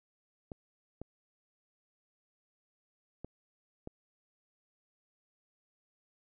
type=clicks; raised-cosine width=2 ms; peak=-28 dBFS; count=4; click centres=0.518 / 1.016 / 3.246 / 3.874 s; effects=none